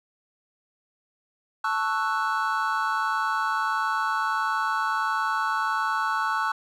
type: chord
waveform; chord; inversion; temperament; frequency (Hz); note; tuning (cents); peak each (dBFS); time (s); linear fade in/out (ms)
triangle; F# minor seventh; first; equal; 880 / 1108.7 / 1318.5 / 1480; A5 / C#6 / E6 / F#6; 0 / 0 / 0 / 0; -27; 1.64-6.52; 5
effects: none